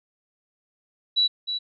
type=tone with echo; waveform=sine; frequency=3929 Hz; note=B7; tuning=10 cents flat; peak=-17 dBFS; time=1.16-1.28 s; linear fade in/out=20 ms; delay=310 ms; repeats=1; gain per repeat=-8 dB; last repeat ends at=1.59 s; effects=none